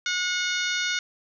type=harmonic tone; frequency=726 Hz; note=F#5; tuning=33 cents flat; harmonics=2 / 3 / 4 / 5 / 6 / 7 / 8 / 9; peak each=-28 / -31 / -34 / -31 / -35 / -39 / -36 / -38 dBFS; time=0.06-0.99 s; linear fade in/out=2 ms; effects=none